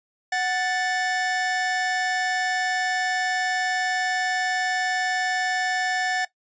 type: tone pair together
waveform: 45% pulse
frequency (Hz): 740 / 1760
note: F#5 / A6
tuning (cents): 0 / 0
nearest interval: octave + minor third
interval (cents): 1500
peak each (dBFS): -25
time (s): 0.32-6.25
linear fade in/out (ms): 5
effects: noise-tail reverb RT60 0.1 s tail -17 dB re dry + resampled to 16000 Hz